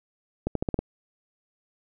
accelerating click train, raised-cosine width 2 ms, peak -12 dBFS, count 6, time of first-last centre 0.47-0.79 s, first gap 83 ms, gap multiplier 0.87, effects none

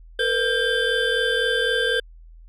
triangle tone cluster, 457.1 / 501 / 1589 / 3092 / 3484 Hz, A#4 / B4 / G6 / G7 / A7, -34 / +25 / +23 / -24 / -18 cents, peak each -23 / -24 / -21 / -27 / -27 dBFS, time 0.19-2 s, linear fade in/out 5 ms, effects added 41 Hz sine -42 dBFS peak until 2.48 s

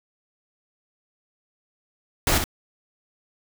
pink noise with echo, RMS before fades -20 dBFS, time 2.27-2.38 s, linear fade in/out 2 ms, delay 61 ms, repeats 1, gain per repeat -6 dB, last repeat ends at 2.441 s, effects none

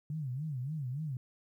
sine tone with vibrato, 140.2 Hz, C#3, 20 cents sharp, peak -34 dBFS, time 0.1-1.17 s, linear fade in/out 2 ms, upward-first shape sine, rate 3.5 Hz, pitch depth 220 cents each way, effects 12-bit

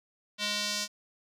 square tone with band-pass filter sweep, 207.7 Hz, G#3, in tune, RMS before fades -32 dBFS, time 0.38-0.88 s, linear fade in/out 50 ms, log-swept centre 3700 to 5600 Hz, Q 1.7, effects none

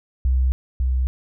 sine tone pair in turn, 64.3 / 63.93 Hz, C2 / C2, -30 / -40 cents, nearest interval unison, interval 10 cents, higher first, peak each -15 / -17 dBFS, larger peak first, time 0.25-0.52 / 0.8-1.07 s, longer neither, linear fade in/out 0 ms, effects none

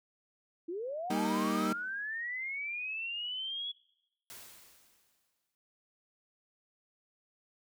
sine linear sweep, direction up, 319.2 to 3392 Hz, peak -35 dBFS, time 0.68-3.72 s, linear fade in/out 10 ms
35% pulse chord, Eb major, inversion first, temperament equal, 196 / 233.1 / 311.1 Hz, G3 / Bb3 / Eb4, 0 / 0 / 0 cents, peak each -33 dBFS, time 1.1-1.73 s, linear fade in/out 5 ms
white noise with exponential decay, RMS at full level -47 dBFS, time 4.3-5.55 s, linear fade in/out 0 ms, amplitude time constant 270 ms
effects noise-tail reverb RT60 1.0 s tail -25 dB re dry

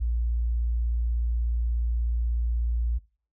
sine tone, 58.27 Hz, A#1, in tune, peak -23 dBFS, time 0-2.99 s, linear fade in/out 20 ms, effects noise-tail reverb RT60 0.4 s tail -21 dB re dry

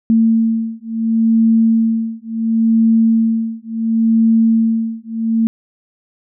sine beating tone pair, 225.2 / 225.91 Hz, A3 / A3, +40 / +46 cents, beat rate 0.71 Hz, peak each -14 dBFS, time 0.1-5.47 s, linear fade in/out 0 ms, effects none

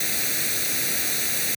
white noise with comb filter, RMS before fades -24 dBFS, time 0-1.55 s, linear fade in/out 5 ms, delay 0.48 ms, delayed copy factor +0.75, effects high-pass 100 Hz 12 dB/octave

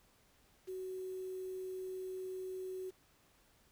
sine tone with quantisation, 373.4 Hz, F#4, 16 cents sharp, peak -40 dBFS, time 0.67-2.91 s, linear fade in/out 20 ms, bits 10, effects pink hiss -69 dBFS RMS until 3.71 s

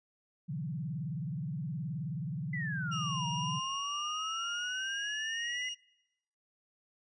sine tone with vibrato, 150.8 Hz, D3, 46 cents sharp, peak -34 dBFS, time 0.48-3.6 s, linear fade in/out 20 ms, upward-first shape sine, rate 19 Hz, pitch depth 290 cents each way
sine exponential two-way sweep, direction down then up, 2033 to 941 to 2033 Hz, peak -36 dBFS, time 2.53-5.69 s, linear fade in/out 5 ms, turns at 3.27 s
35% pulse tone with pitch glide, 2832 to 2862 Hz, F7 to F7, +23 to +42 cents, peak -35 dBFS, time 2.91-5.75 s, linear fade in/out 20 ms, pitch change +19 cents, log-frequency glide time 3.58-4.72 s
effects noise-tail reverb RT60 0.9 s tail -24 dB re dry + resampled to 22050 Hz

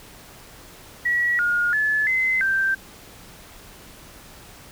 sine tone with pitch steps, 1927 / 1428 / 1724 / 2051 / 1568 Hz, B6 / F6 / A6 / C7 / G6, -43 / +38 / -36 / -35 / 0 cents, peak -18 dBFS, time 1.05-2.75 s, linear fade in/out 10 ms, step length 340 ms, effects pink hiss -45 dBFS RMS until 4.71 s

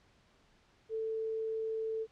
sine tone, 443.4 Hz, A4, 13 cents sharp, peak -33 dBFS, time 0.89-2.07 s, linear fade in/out 50 ms, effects pink hiss -67 dBFS RMS until 2.11 s + low-pass 5000 Hz 12 dB/octave

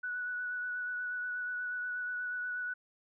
sine tone with vibrato, 1477 Hz, F#6, 3 cents flat, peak -34 dBFS, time 0.03-2.74 s, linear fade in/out 10 ms, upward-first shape sine, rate 8.3 Hz, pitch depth 16 cents each way, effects none

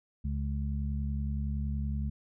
harmonic tone, 70.7 Hz, C#2, 35 cents sharp, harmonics 1 / 2 / 3, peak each -31 / -37 / -38 dBFS, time 0.24-2.1 s, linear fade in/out 10 ms, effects none

